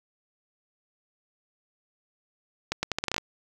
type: accelerating click train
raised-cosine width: 0.2 ms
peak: -9 dBFS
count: 10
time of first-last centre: 2.72-3.181 s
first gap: 110 ms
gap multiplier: 0.79
effects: 8-bit